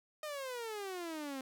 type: exponential sweep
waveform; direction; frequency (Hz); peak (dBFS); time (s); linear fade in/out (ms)
sawtooth; down; 621 to 260; -36; 0.23-1.41; 2
effects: none